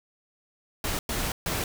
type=noise bursts at uneven times; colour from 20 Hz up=pink; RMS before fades=-29 dBFS; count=3; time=0.84-0.99 / 1.09-1.32 / 1.46-1.64 s; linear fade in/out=2 ms; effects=none